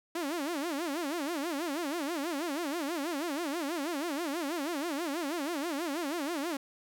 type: tone with vibrato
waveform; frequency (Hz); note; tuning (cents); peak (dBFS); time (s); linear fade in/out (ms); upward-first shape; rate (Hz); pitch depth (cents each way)
sawtooth; 310.8; D#4; -2; -28; 0.15-6.57; 5; sine; 6.2; 230
effects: none